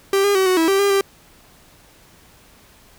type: tone with pitch steps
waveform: 45% pulse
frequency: 392.1 / 404.9 / 380.1 / 369.9 / 325.8 / 390.4 / 401.3 / 393.4 Hz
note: G4 / G#4 / F#4 / F#4 / E4 / G4 / G4 / G4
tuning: 0 / -44 / +47 / 0 / -20 / -7 / +41 / +6 cents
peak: -14 dBFS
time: 0.13-1.01 s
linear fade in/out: 2 ms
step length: 110 ms
effects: pink hiss -50 dBFS RMS until 2.98 s